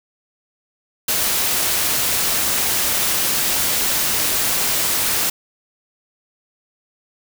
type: noise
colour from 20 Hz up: white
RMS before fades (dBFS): -19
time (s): 1.08-5.3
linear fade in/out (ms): 5
effects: none